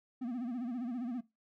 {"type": "tone with vibrato", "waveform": "triangle", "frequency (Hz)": 243.5, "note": "B3", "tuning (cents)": -24, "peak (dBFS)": -33, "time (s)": [0.21, 1.21], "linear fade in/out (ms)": 10, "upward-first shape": "sine", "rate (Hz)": 15, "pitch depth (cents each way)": 120, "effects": ["noise-tail reverb RT60 0.2 s tail -18 dB re dry"]}